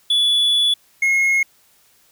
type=tone pair in turn; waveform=triangle; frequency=3430 / 2161 Hz; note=A7 / C#7; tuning=-45 / -45 cents; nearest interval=minor sixth; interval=800 cents; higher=first; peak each=-12 dBFS; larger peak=neither; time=0.1-0.74 / 1.02-1.43 s; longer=first; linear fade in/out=5 ms; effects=white hiss -56 dBFS RMS until 2.11 s